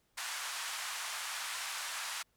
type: band-pass noise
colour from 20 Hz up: pink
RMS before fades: -40 dBFS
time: 0.17-2.23 s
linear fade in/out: 10 ms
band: 950 to 11000 Hz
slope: 24 dB/octave
effects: pink hiss -75 dBFS RMS until 2.36 s